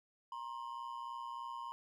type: ring-modulated tone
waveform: triangle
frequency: 1001 Hz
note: B5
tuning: 23 cents sharp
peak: -37 dBFS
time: 0.32-1.72 s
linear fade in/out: 0 ms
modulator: 61.6 Hz
effects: none